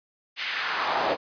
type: noise with high-pass filter sweep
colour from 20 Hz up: brown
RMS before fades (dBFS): -27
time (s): 0.36-1.17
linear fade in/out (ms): 50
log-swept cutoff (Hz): 2700 to 530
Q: 1.9
effects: resampled to 11025 Hz